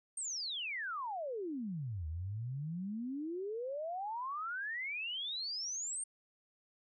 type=exponential two-way sweep; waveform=sine; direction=down then up; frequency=8890 to 75.9 to 8890 Hz; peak=-37 dBFS; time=0.17-6.04 s; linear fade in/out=5 ms; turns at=2.07 s; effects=none